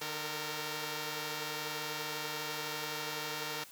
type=tone cluster; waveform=5% pulse; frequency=151.6 / 446.3 / 466.8 Hz; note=D#3 / A4 / A#4; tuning=-45 / +25 / +2 cents; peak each=-31 / -31 / -28 dBFS; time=0.01-3.64 s; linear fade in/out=5 ms; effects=white hiss -54 dBFS RMS until 3.71 s